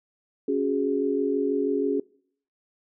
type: chord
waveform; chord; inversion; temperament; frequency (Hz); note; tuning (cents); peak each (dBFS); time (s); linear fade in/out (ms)
sine; C# suspended fourth; none; just; 277.2 / 369.6 / 415.8; C#4 / F#4 / G#4; 0 / -2 / +2; -26 / -28 / -25; 0.48-2; 5
effects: noise-tail reverb RT60 0.6 s tail -24 dB re dry